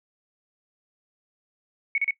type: tone bursts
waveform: sine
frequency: 2219 Hz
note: C#7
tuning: 1 cent sharp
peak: -20 dBFS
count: 3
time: 1.95-2.108 s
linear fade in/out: 2 ms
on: 30 ms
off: 34 ms
effects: noise-tail reverb RT60 0.1 s tail -19 dB re dry